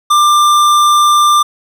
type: tone with tanh clipping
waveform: sine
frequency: 1189 Hz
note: D6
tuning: 21 cents sharp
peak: -8 dBFS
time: 0.1-1.43 s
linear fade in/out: 10 ms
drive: 18 dB
effects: none